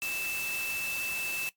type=tone in noise; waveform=sine; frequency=2640 Hz; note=E7; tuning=2 cents sharp; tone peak=-32 dBFS; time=0.02-1.49 s; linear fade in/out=0 ms; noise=white; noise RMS=-38 dBFS; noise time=0.02-1.49 s; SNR=+3 dB; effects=noise-tail reverb RT60 0.1 s tail -17 dB re dry + MP3 96 kbps